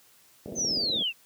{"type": "click train", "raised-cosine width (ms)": 2, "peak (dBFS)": -25, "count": 9, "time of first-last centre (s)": [0.46, 0.96], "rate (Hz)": 16}
{"type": "band-pass noise", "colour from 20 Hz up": "pink", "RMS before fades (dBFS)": -39, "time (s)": [0.47, 1.03], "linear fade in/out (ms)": 2, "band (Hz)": [150, 640], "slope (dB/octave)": 48}
{"type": "linear sweep", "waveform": "sine", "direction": "down", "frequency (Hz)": [6310, 2571], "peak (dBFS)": -25, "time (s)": [0.55, 1.13], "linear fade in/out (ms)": 50}
{"effects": ["white hiss -59 dBFS RMS until 1.25 s", "high-pass 60 Hz 12 dB/octave"]}